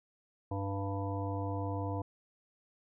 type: harmonic tone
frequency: 98.6 Hz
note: G2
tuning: 11 cents sharp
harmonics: 1 / 3 / 5 / 7 / 9 / 10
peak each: -35 / -40 / -42 / -43 / -45 / -45 dBFS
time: 0.51-2.02 s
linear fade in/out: 5 ms
effects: none